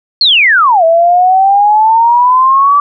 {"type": "exponential two-way sweep", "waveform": "sine", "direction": "down then up", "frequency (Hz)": [4435, 649, 1163], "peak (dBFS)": -4, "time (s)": [0.21, 2.8], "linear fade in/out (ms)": 2, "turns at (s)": 0.84, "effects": []}